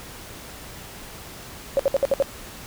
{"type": "tone bursts", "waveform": "sine", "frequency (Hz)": 550, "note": "C#5", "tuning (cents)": -14, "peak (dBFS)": -15, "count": 6, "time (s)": [1.77, 2.224], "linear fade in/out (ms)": 0, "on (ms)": 24, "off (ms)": 62, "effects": ["pink hiss -40 dBFS RMS until 2.66 s"]}